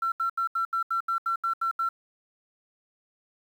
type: tone bursts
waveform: sine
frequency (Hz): 1352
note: E6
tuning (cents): +43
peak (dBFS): -23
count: 11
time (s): 0.02-1.89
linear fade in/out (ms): 5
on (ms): 100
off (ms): 77
effects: tanh soft clip ceiling -19 dBFS + 9-bit